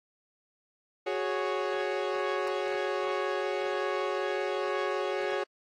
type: chord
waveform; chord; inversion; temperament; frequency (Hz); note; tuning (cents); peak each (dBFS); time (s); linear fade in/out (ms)
sawtooth; F# suspended second; none; equal; 370 / 415.3 / 554.4; F#4 / G#4 / C#5; 0 / 0 / 0; -29; 1.06-5.44; 10
effects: low-pass 3000 Hz 12 dB/octave + AAC 48 kbps